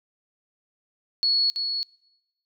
sine tone with echo, 4373 Hz, C#8, 24 cents flat, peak -19 dBFS, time 1.23-1.5 s, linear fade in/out 0 ms, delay 330 ms, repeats 1, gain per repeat -6 dB, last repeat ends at 1.83 s, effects noise-tail reverb RT60 0.9 s tail -24 dB re dry

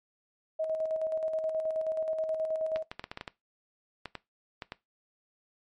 sine tone with tremolo, 635 Hz, D#5, 35 cents sharp, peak -27 dBFS, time 0.59-2.83 s, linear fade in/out 10 ms, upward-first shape square, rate 9.4 Hz, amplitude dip 45%
clicks, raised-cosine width 0.3 ms, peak -21 dBFS, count 12, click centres 2.76 / 2.915 / 2.995 / 3.041 / 3.115 / 3.174 / 3.211 / 3.278 / 4.057 / 4.153 / 4.622 / 4.721 s
effects noise-tail reverb RT60 0.2 s tail -19 dB re dry + MP3 48 kbps

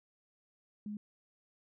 sine tone, 208.8 Hz, G#3, 10 cents sharp, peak -38 dBFS, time 0.86-0.97 s, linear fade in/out 2 ms, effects none

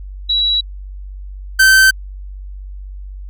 sine / 45% pulse tone pair in turn, 3904 / 1545.6 Hz, B7 / G6, -21 / -25 cents, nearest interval octave + major third, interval 1604 cents, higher first, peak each -12 / -6 dBFS, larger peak second, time 0.29-0.61 / 1.59-1.91 s, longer neither, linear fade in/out 10 ms, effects added 48 Hz sine -27 dBFS peak until 3.29 s

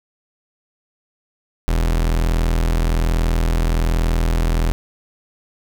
40% pulse tone, 41.2 Hz, E1, in tune, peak -14 dBFS, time 1.68-4.72 s, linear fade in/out 0 ms, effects none

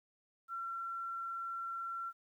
sine tone, 1359 Hz, F6, 48 cents flat, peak -38 dBFS, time 0.48-2.13 s, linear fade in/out 50 ms, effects 12-bit

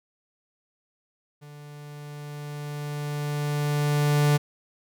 45% pulse tone with level ramp, 146.83 Hz, D3, in tune, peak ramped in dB -43 to -17 dBFS, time 1.41-4.38 s, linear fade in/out 20 ms, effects none

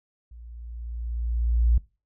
sine tone with level ramp, 58.27 Hz, A#1, in tune, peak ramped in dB -42 to -15 dBFS, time 0.31-1.78 s, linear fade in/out 5 ms, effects noise-tail reverb RT60 0.3 s tail -21 dB re dry

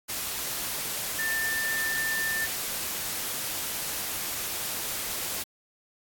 sine tone in noise, 1784 Hz, A6, 23 cents sharp, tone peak -27 dBFS, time 1.18-2.47 s, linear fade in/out 20 ms, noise white, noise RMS -32 dBFS, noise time 0.08-5.44 s, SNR +2 dB, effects AAC 64 kbps

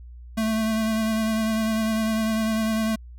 square tone with vibrato, 220.3 Hz, A3, 2 cents sharp, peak -22 dBFS, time 0.37-2.96 s, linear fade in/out 10 ms, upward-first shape sine, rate 10 Hz, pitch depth 22 cents each way, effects added 60 Hz sine -39 dBFS peak until 3.18 s

